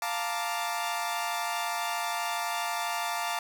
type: chord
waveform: sawtooth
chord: Bb major seventh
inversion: second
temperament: equal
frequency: 698.5 / 880 / 932.3 / 1174.7 Hz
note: F5 / A5 / Bb5 / D6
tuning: 0 / 0 / 0 / 0 cents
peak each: -30 / -31 / -33 / -32 dBFS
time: 0.02-3.39 s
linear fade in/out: 2 ms
effects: none